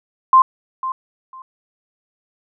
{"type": "tone with echo", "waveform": "sine", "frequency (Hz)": 1046.5, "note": "C6", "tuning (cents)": 0, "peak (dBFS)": -6, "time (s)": [0.33, 0.42], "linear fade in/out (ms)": 2, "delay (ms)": 500, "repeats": 2, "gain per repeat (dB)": -14, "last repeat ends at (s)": 1.42, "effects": []}